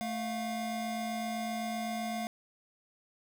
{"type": "tone pair together", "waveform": "square", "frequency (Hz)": [220, 707.8], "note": ["A3", "F5"], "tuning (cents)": [0, 23], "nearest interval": "octave + minor sixth", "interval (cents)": 2023, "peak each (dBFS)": [-37, -37], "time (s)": [0.01, 2.27], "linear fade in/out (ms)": 0, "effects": []}